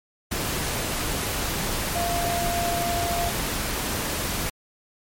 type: tone in noise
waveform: sine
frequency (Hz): 692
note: F5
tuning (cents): -16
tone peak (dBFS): -25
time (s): 1.95-3.3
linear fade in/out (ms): 10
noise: pink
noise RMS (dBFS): -27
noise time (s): 0.31-4.5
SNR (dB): -1
effects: MP3 64 kbps